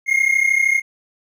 triangle tone pair together, 2123 / 2156 Hz, C7 / C#7, +25 / -49 cents, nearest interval unison, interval 26 cents, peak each -15 dBFS, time 0.06-0.82 s, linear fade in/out 50 ms, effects none

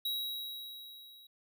square tone with level ramp, 3854 Hz, B7, 43 cents flat, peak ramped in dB -32 to -55 dBFS, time 0.05-1.27 s, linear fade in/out 5 ms, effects none

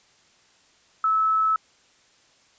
sine tone, 1302 Hz, E6, 22 cents flat, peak -18 dBFS, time 1.04-1.56 s, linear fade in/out 2 ms, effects white hiss -59 dBFS RMS until 2.58 s + resampled to 16000 Hz

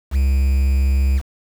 triangle tone with quantisation, 67.4 Hz, C#2, 48 cents flat, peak -11 dBFS, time 0.11-1.22 s, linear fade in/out 50 ms, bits 6, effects none

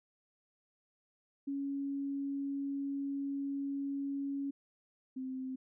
sine tone pair in turn, 278.3 / 260.5 Hz, C#4 / C4, +7 / -7 cents, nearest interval minor second, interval 114 cents, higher first, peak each -34 / -37 dBFS, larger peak first, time 1.47-4.51 / 5.16-5.56 s, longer first, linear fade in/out 10 ms, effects none

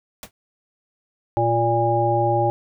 pink noise with exponential decay, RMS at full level -30 dBFS, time 0.23-0.31 s, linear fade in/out 1 ms, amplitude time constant 17 ms
harmonic tone, 116.54 Hz, A#2, in tune, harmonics 1 / 3 / 5 / 7, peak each -23 / -23 / -23 / -20 dBFS, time 1.37-2.5 s, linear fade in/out 0 ms
effects none

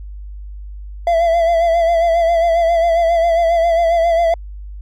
triangle tone with vibrato, 673 Hz, E5, 36 cents sharp, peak -9 dBFS, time 1.07-4.34 s, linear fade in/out 2 ms, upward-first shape sine, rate 7.4 Hz, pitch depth 44 cents each way, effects added 50 Hz sine -28 dBFS peak until 4.81 s

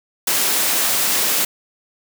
white high-pass noise, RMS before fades -18 dBFS, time 0.27-1.45 s, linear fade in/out 5 ms, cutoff 190 Hz, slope 12 dB/octave, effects none

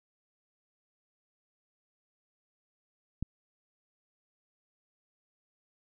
click, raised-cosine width 5 ms, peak -20 dBFS, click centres 3.226 s, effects none

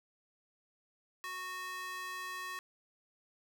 square tone with high-pass filter, 368.5 Hz, F#4, 7 cents flat, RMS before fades -42 dBFS, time 1.24-2.59 s, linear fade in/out 0 ms, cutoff 1400 Hz, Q 2.8, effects none

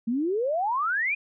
sine exponential sweep, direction up, 220 to 2500 Hz, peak -23 dBFS, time 0.07-1.15 s, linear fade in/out 10 ms, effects none

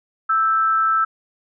sine tone pair together, 1318.5 / 1568 Hz, E6 / G6, 0 / 0 cents, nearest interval minor third, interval 300 cents, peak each -15 / -26 dBFS, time 0.29-1.05 s, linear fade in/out 10 ms, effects none

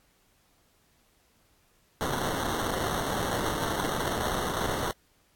blue noise with sample-and-hold, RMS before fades -30 dBFS, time 2.01-4.91 s, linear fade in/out 0 ms, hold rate 2450 Hz, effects pink hiss -66 dBFS RMS until 5.35 s + AAC 64 kbps

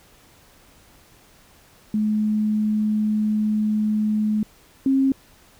sine tone pair in turn, 213.3 / 268.7 Hz, G#3 / C4, +46 / +46 cents, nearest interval major third, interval 400 cents, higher second, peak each -18 / -15 dBFS, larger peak second, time 1.94-4.43 / 4.86-5.12 s, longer first, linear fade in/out 2 ms, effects pink hiss -53 dBFS RMS until 5.59 s

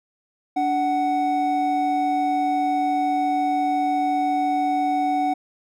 triangle tone pair together, 291.1 / 745.7 Hz, D4 / F#5, -15 / +13 cents, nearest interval octave + major third, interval 1628 cents, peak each -23 / -18 dBFS, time 0.56-5.34 s, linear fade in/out 10 ms, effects none

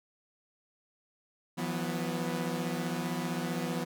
sawtooth chord, E suspended second, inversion none, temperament equal with one note detuned, 164.81 / 180.25 / 246.9 Hz, E3 / F#3 / B3, 0 / -45 / 0 cents, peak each -32 dBFS, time 1.57-3.85 s, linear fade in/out 20 ms, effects none

